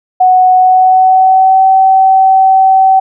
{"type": "tone with pitch glide", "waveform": "sine", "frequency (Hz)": [740, 764.8], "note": ["F#5", "G5"], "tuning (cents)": [0, -43], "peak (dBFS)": -3, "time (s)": [0.2, 3], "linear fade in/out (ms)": 10, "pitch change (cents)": 57, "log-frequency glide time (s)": [0.56, 1.65], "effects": []}